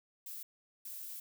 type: noise bursts at uneven times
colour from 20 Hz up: violet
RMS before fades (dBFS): -45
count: 2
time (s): 0.26-0.43 / 0.85-1.2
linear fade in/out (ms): 5
effects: none